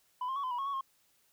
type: tone with pitch steps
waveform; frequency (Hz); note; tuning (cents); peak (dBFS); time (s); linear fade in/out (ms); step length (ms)
sine; 999 / 1058 / 1122 / 1022 / 971 / 1093 / 1118 / 1074; B5 / C6 / C#6 / C6 / B5 / C#6 / C#6 / C6; +20 / +19 / +21 / -41 / -30 / -25 / +14 / +45; -30; 0.21-0.81; 5; 75
effects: tanh soft clip ceiling -31 dBFS + white hiss -70 dBFS RMS until 1.32 s